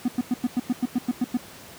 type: tone bursts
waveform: triangle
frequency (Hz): 246.9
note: B3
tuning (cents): 0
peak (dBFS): -17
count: 11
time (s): 0.05-1.372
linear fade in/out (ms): 5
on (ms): 32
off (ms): 97
effects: pink hiss -44 dBFS RMS until 1.78 s + high-pass 100 Hz 12 dB/octave